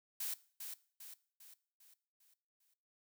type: noise with echo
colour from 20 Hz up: blue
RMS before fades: -40 dBFS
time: 0.2-0.34 s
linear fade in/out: 5 ms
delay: 400 ms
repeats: 6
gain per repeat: -6 dB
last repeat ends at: 2.74 s
effects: noise-tail reverb RT60 0.5 s tail -19 dB re dry